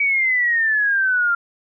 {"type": "exponential sweep", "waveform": "sine", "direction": "down", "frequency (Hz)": [2283, 1381], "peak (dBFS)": -15, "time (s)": [0, 1.35], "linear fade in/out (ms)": 5, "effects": []}